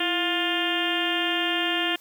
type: harmonic tone with a mistuned harmonic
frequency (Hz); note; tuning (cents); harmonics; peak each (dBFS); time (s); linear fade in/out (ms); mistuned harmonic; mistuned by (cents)
352.3; F4; +15; 1 / 2 / 3 / 4 / 5 / 6 / 7 / 8 / 9 / 10; -29 / -32 / -37 / -34 / -30 / -37 / -34 / -29 / -30 / -39; 0-1.96; 5; 1; -89
effects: white hiss -54 dBFS RMS until 2 s